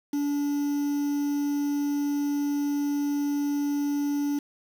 triangle tone with quantisation, 287.8 Hz, D4, 35 cents flat, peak -22 dBFS, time 0.13-4.39 s, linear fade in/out 5 ms, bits 7, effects none

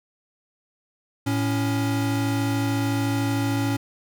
square tone pair together, 111.02 / 279.5 Hz, A2 / C#4, +16 / +14 cents, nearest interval octave + major third, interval 1598 cents, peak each -25 dBFS, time 1.26-3.77 s, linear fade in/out 10 ms, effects none

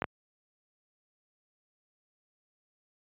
clicks, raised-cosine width 0.5 ms, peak -15 dBFS, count 2, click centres 0.021 / 0.042 s, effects high-pass 80 Hz 12 dB/octave + resampled to 8000 Hz

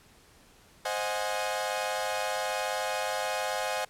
sawtooth chord, Ab dominant seventh, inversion first, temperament equal with one note detuned, 523.3 / 622.3 / 729.4 / 830.6 Hz, C5 / Eb5 / Gb5 / Ab5, 0 / 0 / -25 / 0 cents, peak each -31 dBFS, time 0.85-3.85 s, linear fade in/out 5 ms, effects pink hiss -58 dBFS RMS until 3.89 s + low-pass 12000 Hz 12 dB/octave

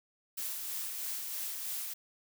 blue noise with tremolo, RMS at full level -37 dBFS, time 0.37-1.94 s, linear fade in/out 10 ms, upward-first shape sine, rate 3.1 Hz, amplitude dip 30%, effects none

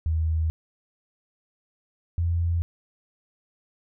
sine tone pair in turn, 80 / 84.99 Hz, D#2 / F2, +49 / -47 cents, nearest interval minor second, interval 104 cents, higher second, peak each -21 dBFS, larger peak neither, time 0.06-0.5 / 2.18-2.62 s, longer neither, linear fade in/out 0 ms, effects none

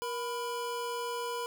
square tone pair together, 473.6 / 994 Hz, A#4 / B5, +27 / +11 cents, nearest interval octave + minor second, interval 1284 cents, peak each -37 / -37 dBFS, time 0.02-1.46 s, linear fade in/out 0 ms, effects none

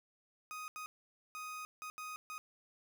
30% pulse tone bursts at uneven times, 1250 Hz, D#6, 8 cents sharp, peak -40 dBFS, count 6, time 0.51-0.68 / 0.76-0.86 / 1.35-1.65 / 1.82-1.9 / 1.98-2.16 / 2.3-2.38 s, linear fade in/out 0 ms, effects none

